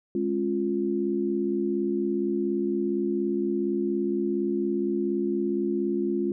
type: chord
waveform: sine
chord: Db major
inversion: second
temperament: equal with one note detuned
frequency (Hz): 207.7 / 271.9 / 349.2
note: Ab3 / Db4 / F4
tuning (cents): 0 / -33 / 0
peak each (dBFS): -29 / -30 / -26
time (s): 0.15-6.32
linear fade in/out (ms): 2
effects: none